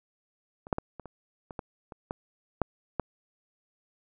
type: clicks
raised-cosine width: 1 ms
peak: -29 / -11 / -16 / -26 / -28 / -26 / -20 / -28 / -18 / -10 / -13 dBFS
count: 11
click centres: 0.669 / 0.728 / 0.784 / 0.997 / 1.057 / 1.508 / 1.592 / 1.922 / 2.109 / 2.617 / 2.997 s
effects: none